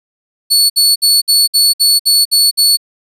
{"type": "tone bursts", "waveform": "sawtooth", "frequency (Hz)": 4426, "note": "C#8", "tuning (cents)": -3, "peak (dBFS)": -4, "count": 9, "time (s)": [0.5, 2.772], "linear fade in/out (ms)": 20, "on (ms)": 200, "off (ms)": 59, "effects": ["resampled to 32000 Hz"]}